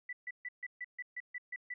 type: tone bursts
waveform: sine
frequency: 1975.5 Hz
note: B6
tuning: in tune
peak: -38 dBFS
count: 10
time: 0.09-1.74 s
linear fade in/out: 5 ms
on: 39 ms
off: 140 ms
effects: none